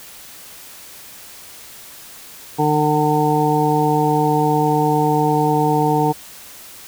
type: harmonic tone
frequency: 150.8 Hz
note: D3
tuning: 46 cents sharp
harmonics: 1 / 2 / 3 / 5 / 6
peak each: -20 / -20 / -20 / -20 / -20 dBFS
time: 2.58-6.13 s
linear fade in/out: 20 ms
effects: white hiss -39 dBFS RMS until 6.87 s